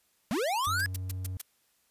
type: linear sweep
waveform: square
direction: up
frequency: 185.2 to 1709 Hz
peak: -28 dBFS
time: 0.31-0.86 s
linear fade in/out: 0 ms
type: noise bursts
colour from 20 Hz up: blue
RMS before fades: -35 dBFS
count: 6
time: 0.64-1.416 s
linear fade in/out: 5 ms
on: 21 ms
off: 130 ms
type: tone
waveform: triangle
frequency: 92.9 Hz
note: F#2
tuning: 7 cents sharp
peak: -31 dBFS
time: 0.67-1.37 s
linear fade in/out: 0 ms
effects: white hiss -70 dBFS RMS until 1.9 s + resampled to 32000 Hz